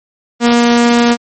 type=tone; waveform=sawtooth; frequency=237.6 Hz; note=A#3; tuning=33 cents sharp; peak=-3 dBFS; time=0.4-1.17 s; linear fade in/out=50 ms; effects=MP3 32 kbps